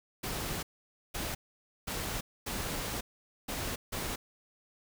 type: noise bursts at uneven times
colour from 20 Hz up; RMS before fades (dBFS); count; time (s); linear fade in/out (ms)
pink; -36; 6; 0.23-0.63 / 1.14-1.35 / 1.87-2.21 / 2.46-3.01 / 3.48-3.76 / 3.92-4.16; 10
effects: none